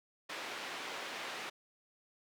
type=band-pass noise; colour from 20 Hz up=white; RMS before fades=-43 dBFS; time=0.29-1.5 s; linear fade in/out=10 ms; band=300 to 2800 Hz; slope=12 dB/octave; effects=none